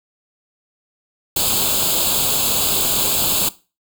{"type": "noise with comb filter", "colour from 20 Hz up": "white", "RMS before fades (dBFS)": -18, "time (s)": [1.36, 3.49], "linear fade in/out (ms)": 5, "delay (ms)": 0.26, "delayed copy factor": 0.85, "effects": ["noise-tail reverb RT60 0.3 s tail -18 dB re dry"]}